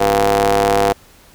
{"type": "ring-modulated tone", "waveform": "sawtooth", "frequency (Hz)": 103.83, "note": "G#2", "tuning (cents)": 0, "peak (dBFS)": -5, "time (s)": [0, 0.93], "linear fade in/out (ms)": 10, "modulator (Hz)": 591, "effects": ["pink hiss -47 dBFS RMS until 1.34 s"]}